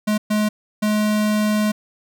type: tone bursts at uneven times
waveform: square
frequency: 211.9 Hz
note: G#3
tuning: 35 cents sharp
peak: -17 dBFS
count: 3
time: 0.07-0.18 / 0.3-0.49 / 0.82-1.72 s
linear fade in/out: 10 ms
effects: none